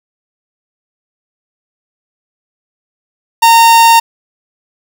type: tone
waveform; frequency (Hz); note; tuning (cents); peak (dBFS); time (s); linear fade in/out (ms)
45% pulse; 919; A#5; -25; -3; 3.42-4; 10
effects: none